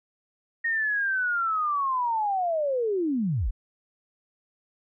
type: linear sweep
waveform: sine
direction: down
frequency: 1864.7 to 30.09 Hz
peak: -23 dBFS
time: 0.64-3.51 s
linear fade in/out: 10 ms
effects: none